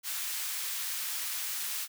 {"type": "high-pass noise", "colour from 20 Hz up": "white", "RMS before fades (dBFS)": -35, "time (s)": [0.03, 1.88], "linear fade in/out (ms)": 50, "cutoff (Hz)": 1300, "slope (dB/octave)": 12, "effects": []}